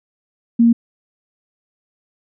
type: tone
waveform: sine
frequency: 233.1 Hz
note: A#3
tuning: in tune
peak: -8 dBFS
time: 0.59-0.73 s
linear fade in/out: 10 ms
effects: none